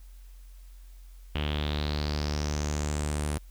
sawtooth tone with low-pass filter sweep, 74.5 Hz, D2, 25 cents sharp, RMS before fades -30 dBFS, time 1.35-3.38 s, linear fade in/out 0 ms, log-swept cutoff 3000 to 9900 Hz, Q 5.3, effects added 44 Hz sine -45 dBFS peak until 3.5 s + white hiss -63 dBFS RMS until 3.5 s

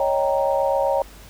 sine chord, Eb dominant seventh, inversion third, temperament equal, 554.4 / 622.3 / 784 / 932.3 Hz, Db5 / Eb5 / G5 / Bb5, 0 / 0 / 0 / 0 cents, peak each -20 / -25 / -25 / -25 dBFS, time 0-1.02 s, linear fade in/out 2 ms, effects added 50 Hz sine -44 dBFS peak until 1.29 s + pink hiss -46 dBFS RMS until 1.29 s

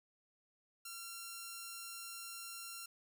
5% pulse tone, 1370 Hz, F6, 34 cents flat, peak -34 dBFS, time 0.85-2.86 s, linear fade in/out 5 ms, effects none

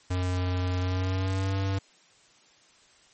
square tone with pitch glide, 91 to 96.97 Hz, F#2 to G2, -28 to -18 cents, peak -26 dBFS, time 0.1-1.79 s, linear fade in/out 10 ms, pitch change +110 cents, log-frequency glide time 0.78-1.56 s, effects white hiss -59 dBFS RMS until 3.13 s + MP3 32 kbps

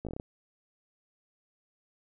slowing click train, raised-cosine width 2 ms, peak -24 dBFS, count 7, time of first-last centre 0.05-0.199 s, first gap 17 ms, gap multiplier 1.15, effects none

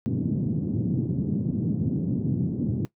pink band-pass noise, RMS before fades -26 dBFS, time 0.06-2.85 s, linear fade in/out 0 ms, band 120 to 280 Hz, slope 24 dB/octave, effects noise-tail reverb RT60 0.1 s tail -17 dB re dry

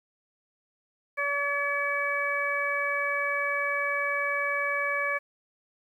harmonic tone, 570 Hz, C#5, 48 cents sharp, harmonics 1 / 2 / 3 / 4, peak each -33 / -32 / -30 / -30 dBFS, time 1.17-5.19 s, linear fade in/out 20 ms, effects 10-bit

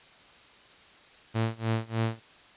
sawtooth tone with tremolo, 112.8 Hz, A2, 44 cents sharp, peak -20 dBFS, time 1.34-2.2 s, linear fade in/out 20 ms, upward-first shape sine, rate 3.3 Hz, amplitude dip 95%, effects white hiss -54 dBFS RMS until 2.56 s + resampled to 8000 Hz

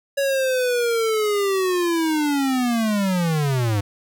square linear sweep, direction down, 560 to 98 Hz, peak -19 dBFS, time 0.17-3.81 s, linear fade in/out 10 ms, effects none

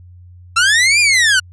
sawtooth linear two-way sweep, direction up then down, 1318.5 to 2450 to 1438 Hz, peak -6 dBFS, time 0.56-1.4 s, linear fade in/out 10 ms, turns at 1 s, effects added 89 Hz sine -37 dBFS peak until 1.52 s + resampled to 22050 Hz

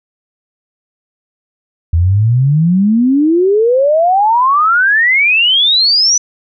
sine exponential sweep, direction up, 80.1 to 6030 Hz, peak -7 dBFS, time 1.93-6.18 s, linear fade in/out 5 ms, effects none

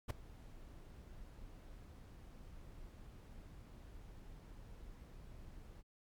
brown noise with ADSR envelope, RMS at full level -31 dBFS, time 0.08-5.83 s, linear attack 23 ms, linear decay 8 ms, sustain -23 dB, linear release 36 ms, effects MP3 96 kbps

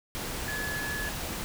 sine tone in noise, 1704 Hz, G#6, 44 cents sharp, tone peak -33 dBFS, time 0.48-1.09 s, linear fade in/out 0 ms, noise pink, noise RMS -35 dBFS, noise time 0.15-1.44 s, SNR -1 dB, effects none

